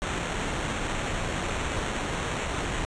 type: noise with sample-and-hold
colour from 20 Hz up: pink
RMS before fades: -30 dBFS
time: 0.02-2.85 s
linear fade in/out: 0 ms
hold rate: 4900 Hz
effects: resampled to 22050 Hz